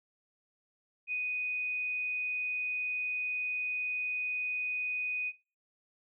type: tone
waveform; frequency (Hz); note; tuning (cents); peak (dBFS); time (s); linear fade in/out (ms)
sine; 2489; D#7; 0; -31; 1.07-5.33; 50
effects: noise-tail reverb RT60 0.3 s tail -17 dB re dry